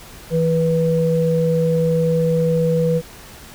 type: tone pair together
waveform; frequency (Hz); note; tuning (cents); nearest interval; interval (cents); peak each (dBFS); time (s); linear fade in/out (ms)
sine; 163.48 / 489.9; E3 / B4; -14 / -14; octave + perfect fifth; 1900; -17; 0.3-3.02; 50
effects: pink hiss -40 dBFS RMS until 3.54 s